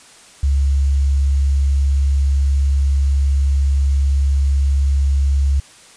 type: tone with quantisation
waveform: sine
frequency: 69.3 Hz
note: C#2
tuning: in tune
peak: -12 dBFS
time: 0.43-5.6 s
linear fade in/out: 5 ms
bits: 7
effects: white hiss -44 dBFS RMS until 5.96 s + resampled to 22050 Hz